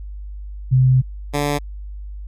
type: tone pair in turn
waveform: sine / 10% pulse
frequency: 129.3 / 145.13 Hz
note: C3 / D3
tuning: -20 / -20 cents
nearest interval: major second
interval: 200 cents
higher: second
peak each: -10 dBFS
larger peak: neither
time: 0.71-1.02 / 1.33-1.59 s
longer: first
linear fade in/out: 20 ms
effects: added 50 Hz sine -29 dBFS peak until 2.27 s + resampled to 32000 Hz